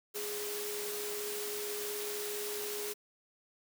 sine tone in noise, 415.3 Hz, G#4, in tune, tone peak -39 dBFS, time 0.14-2.94 s, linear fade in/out 20 ms, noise white, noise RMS -40 dBFS, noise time 0.14-2.94 s, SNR -2 dB, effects high-pass 200 Hz 12 dB/octave

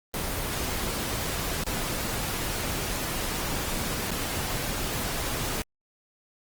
pink noise with dropouts, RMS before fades -30 dBFS, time 0.14-5.62 s, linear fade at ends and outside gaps 0 ms, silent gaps 1.637-1.666 / 4.107-4.116 s, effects Opus 24 kbps

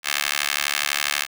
15% pulse tone with high-pass filter, 72.2 Hz, D2, 29 cents flat, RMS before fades -24 dBFS, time 0.03-1.27 s, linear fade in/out 50 ms, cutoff 2000 Hz, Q 1.1, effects none

